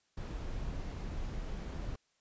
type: noise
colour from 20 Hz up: brown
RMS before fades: -39 dBFS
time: 0.17-1.96 s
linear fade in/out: 5 ms
effects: white hiss -75 dBFS RMS until 2.2 s + resampled to 16000 Hz